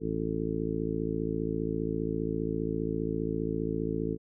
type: harmonic tone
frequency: 55 Hz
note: A1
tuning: in tune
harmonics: 1 / 2 / 3 / 4 / 5 / 6 / 7 / 8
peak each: -40 / -40 / -35 / -39 / -35 / -36 / -39 / -35 dBFS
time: 0-4.18 s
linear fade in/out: 50 ms
effects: none